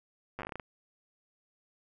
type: slowing click train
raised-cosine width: 0.5 ms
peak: -24 dBFS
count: 11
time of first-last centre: 0.39-0.598 s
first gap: 8 ms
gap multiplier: 1.2
effects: none